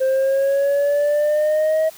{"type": "exponential sweep", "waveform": "sine", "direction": "up", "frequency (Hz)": [523.3, 638], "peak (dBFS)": -12, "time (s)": [0, 1.9], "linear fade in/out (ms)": 20, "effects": ["tanh soft clip ceiling -14 dBFS", "white hiss -43 dBFS RMS until 1.97 s"]}